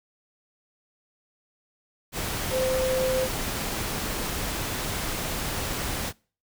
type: tone in noise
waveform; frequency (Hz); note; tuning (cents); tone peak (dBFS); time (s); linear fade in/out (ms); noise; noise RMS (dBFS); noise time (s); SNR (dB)
sine; 518; C5; -17; -23; 2.5-3.29; 50; pink; -30; 2.12-6.13; +4
effects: noise-tail reverb RT60 0.4 s tail -25 dB re dry